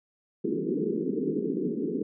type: band-pass noise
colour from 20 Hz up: white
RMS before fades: -29 dBFS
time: 0.44-2.03 s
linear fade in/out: 5 ms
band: 160 to 450 Hz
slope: 96 dB/octave
effects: none